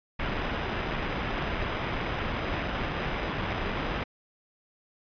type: noise with sample-and-hold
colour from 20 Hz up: pink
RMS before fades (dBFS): -31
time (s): 0.19-4.04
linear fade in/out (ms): 10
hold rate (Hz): 4410
effects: resampled to 11025 Hz